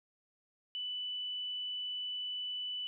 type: tone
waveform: sine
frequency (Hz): 2983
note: F#7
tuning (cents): +13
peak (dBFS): -36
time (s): 0.75-2.87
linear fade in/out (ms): 0
effects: none